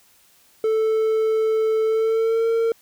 triangle tone with pitch glide, 440 to 456.3 Hz, A4 to A#4, 0 to -37 cents, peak -15 dBFS, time 0.64-2.72 s, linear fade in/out 2 ms, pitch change +63 cents, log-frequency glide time 1.84-2.48 s, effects white hiss -56 dBFS RMS until 2.81 s

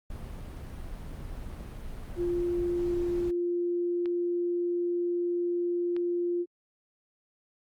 brown noise, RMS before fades -39 dBFS, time 0.1-3.31 s, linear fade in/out 5 ms
sine tone, 349.2 Hz, F4, in tune, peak -26 dBFS, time 2.16-6.46 s, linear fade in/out 50 ms
clicks, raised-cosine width 0.3 ms, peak -29 dBFS, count 2, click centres 4.058 / 5.965 s
effects Opus 32 kbps

